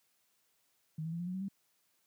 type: tone with pitch steps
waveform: sine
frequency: 157 / 162.91 / 169.05 / 175.41 / 182.02 / 188.87 / 195.99 Hz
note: D#3 / E3 / E3 / F3 / F#3 / F#3 / G3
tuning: +16 / -20 / +44 / +8 / -28 / +36 / 0 cents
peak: -35 dBFS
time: 0.98-1.484 s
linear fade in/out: 5 ms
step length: 72 ms
effects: white hiss -75 dBFS RMS until 2.06 s + high-pass 100 Hz 12 dB/octave